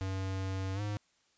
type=tone with pitch glide; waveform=square; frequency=95.4 to 104.03 Hz; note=G2 to G#2; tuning=-47 to +3 cents; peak=-34 dBFS; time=0.01-0.97 s; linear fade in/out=0 ms; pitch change=+150 cents; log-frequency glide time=0.74-0.81 s; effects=white hiss -71 dBFS RMS until 1.37 s + resampled to 16000 Hz